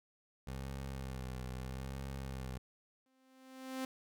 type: tone with vibrato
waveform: 20% pulse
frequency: 65.41 Hz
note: C2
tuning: in tune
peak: -36 dBFS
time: 0.47-2.58 s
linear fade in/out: 5 ms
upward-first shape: sine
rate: 0.78 Hz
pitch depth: 53 cents each way
type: tone with exponential growth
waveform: sawtooth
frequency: 261.6 Hz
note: C4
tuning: in tune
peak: -32 dBFS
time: 3.06-3.85 s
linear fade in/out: 2 ms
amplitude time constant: 170 ms
effects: none